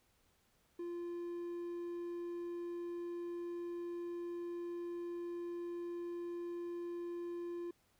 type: tone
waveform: triangle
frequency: 346.3 Hz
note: F4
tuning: 15 cents flat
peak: -38 dBFS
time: 0.79-7.71 s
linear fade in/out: 5 ms
effects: pink hiss -74 dBFS RMS until 7.99 s